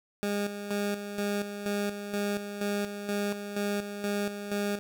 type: tone with tremolo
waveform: 20% pulse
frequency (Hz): 203.9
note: G#3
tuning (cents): -32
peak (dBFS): -23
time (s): 0.23-4.79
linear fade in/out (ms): 0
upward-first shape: square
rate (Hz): 2.1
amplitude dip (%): 60
effects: none